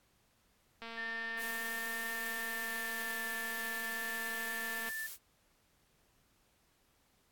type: click train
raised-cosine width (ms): 0.3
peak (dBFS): -30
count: 933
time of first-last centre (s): 0.82-4.89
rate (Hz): 229
type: tone with pitch glide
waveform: sine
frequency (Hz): 1800 to 1766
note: A6 to A6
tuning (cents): +39 to +6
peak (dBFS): -38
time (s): 0.97-5.07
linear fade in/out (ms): 10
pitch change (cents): -33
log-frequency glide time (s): 2.09-3.27
type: noise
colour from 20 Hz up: blue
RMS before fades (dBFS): -45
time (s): 1.37-5.18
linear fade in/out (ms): 50
effects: pink hiss -72 dBFS RMS until 7.31 s + AAC 64 kbps